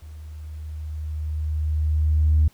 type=tone with level ramp; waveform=sine; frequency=76.8 Hz; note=D#2; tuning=22 cents flat; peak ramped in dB=-37 to -12 dBFS; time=0.02-2.48 s; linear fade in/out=5 ms; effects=tanh soft clip ceiling -10 dBFS + pink hiss -57 dBFS RMS until 2.53 s